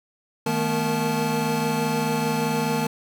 square tone cluster, 156.5 / 217.7 / 242.6 / 462.9 / 869 Hz, D#3 / A3 / B3 / A#4 / A5, +10 / -18 / -31 / -12 / -22 cents, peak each -29 dBFS, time 0.46-2.87 s, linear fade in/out 5 ms, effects none

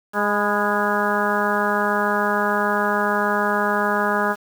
harmonic tone with a mistuned harmonic, 206.7 Hz, G#3, 8 cents flat, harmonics 1 / 2 / 3 / 4 / 5 / 6 / 7 / 8, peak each -26 / -26 / -26 / -26 / -26 / -26 / -26 / -26 dBFS, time 0.13-4.36 s, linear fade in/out 50 ms, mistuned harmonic 5, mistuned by -44 cents, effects 7-bit

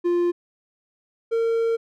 triangle tone pair in turn, 349.1 / 457.6 Hz, F4 / A#4, -1 / -32 cents, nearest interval perfect fourth, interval 469 cents, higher second, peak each -16 / -17 dBFS, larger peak first, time 0.04-0.32 / 1.31-1.77 s, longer second, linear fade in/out 20 ms, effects none

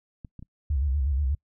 clicks, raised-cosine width 5 ms, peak -27 / -29 / -30 dBFS, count 3, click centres 0.248 / 0.393 / 0.426 s
sine tone with vibrato, 69.3 Hz, C#2, in tune, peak -22 dBFS, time 0.7-1.35 s, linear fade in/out 5 ms, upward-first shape square, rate 8.3 Hz, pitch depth 110 cents each way
effects noise-tail reverb RT60 0.1 s tail -26 dB re dry

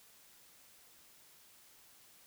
silence, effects white hiss -62 dBFS RMS until 2.26 s

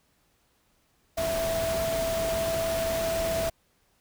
sine tone in noise, 659.3 Hz, E5, in tune, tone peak -26 dBFS, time 1.17-3.5 s, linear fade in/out 10 ms, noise pink, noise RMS -33 dBFS, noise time 1.17-3.5 s, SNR +4 dB, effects pink hiss -68 dBFS RMS until 4 s

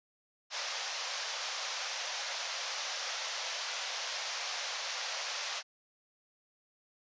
white band-pass noise, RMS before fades -38 dBFS, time 0.5-5.63 s, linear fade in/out 50 ms, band 520 to 6300 Hz, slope 48 dB/octave, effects resampled to 16000 Hz

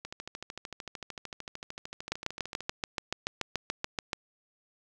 two click trains, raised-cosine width 0.2 ms, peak -22 / -13 dBFS, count 35 / 15, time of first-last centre 0.05-2.606 / 2.12-4.131 s, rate 13.3 / 6.96 Hz, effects none

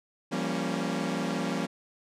sawtooth chord, G half-diminished seventh, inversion third, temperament equal with one note detuned, 170.43 / 196 / 233.1 / 277.2 Hz, F3 / G3 / Bb3 / Db4, -42 / 0 / 0 / 0 cents, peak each -30 dBFS, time 0.31-1.67 s, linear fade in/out 20 ms, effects low-pass 8000 Hz 12 dB/octave

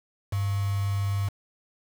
sine tone with quantisation, 99.6 Hz, G2, 28 cents sharp, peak -24 dBFS, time 0.32-1.29 s, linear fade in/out 10 ms, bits 6, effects none

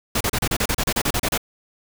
pink noise bursts, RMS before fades -21 dBFS, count 14, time 0.15-1.377 s, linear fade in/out 5 ms, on 57 ms, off 33 ms, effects none

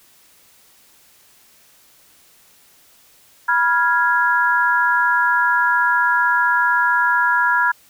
sine chord, F diminished, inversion second, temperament equal with one note detuned, 976.4 / 1396.9 / 1661.2 Hz, Cb6 / F6 / Ab6, -20 / 0 / 0 cents, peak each -18 dBFS, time 3.48-7.72 s, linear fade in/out 10 ms, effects white hiss -52 dBFS RMS until 7.89 s

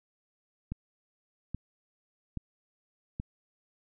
click train, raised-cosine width 5 ms, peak -22 dBFS, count 4, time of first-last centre 0.72-3.199 s, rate 1.21 Hz, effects none

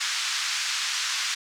white band-pass noise, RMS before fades -28 dBFS, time 0-1.35 s, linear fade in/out 10 ms, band 1200 to 6300 Hz, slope 24 dB/octave, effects none

